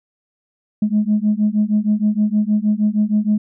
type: beating tone pair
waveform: sine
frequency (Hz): 207.9 / 214.3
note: G#3 / A3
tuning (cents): +2 / -45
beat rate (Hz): 6.4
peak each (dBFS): -16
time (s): 0.82-3.38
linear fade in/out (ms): 5
effects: tanh soft clip ceiling -8 dBFS